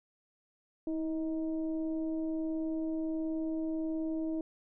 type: tone with frequency modulation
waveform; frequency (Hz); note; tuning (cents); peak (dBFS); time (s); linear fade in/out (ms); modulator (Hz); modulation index
sine; 320.3; E4; -50; -31; 0.87-4.41; 2; 311; 0.53
effects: none